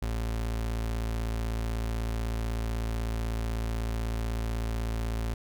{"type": "tone", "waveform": "35% pulse", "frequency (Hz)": 56.1, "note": "A1", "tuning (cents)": 34, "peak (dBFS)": -27, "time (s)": [0.02, 5.34], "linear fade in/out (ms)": 5, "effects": []}